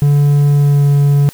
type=tone with pitch glide; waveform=triangle; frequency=144.2 to 142.71 Hz; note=D3 to D3; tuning=-31 to -49 cents; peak=-5 dBFS; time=0.02-1.29 s; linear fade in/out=0 ms; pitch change=-18 cents; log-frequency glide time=0.51-0.84 s; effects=white hiss -39 dBFS RMS until 1.33 s